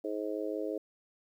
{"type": "harmonic tone", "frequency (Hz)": 105.9, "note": "G#2", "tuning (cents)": 34, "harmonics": [3, 4, 5, 6], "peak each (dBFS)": [-37, -37, -38, -42], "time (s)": [0.04, 0.78], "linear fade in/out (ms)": 5, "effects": ["11-bit"]}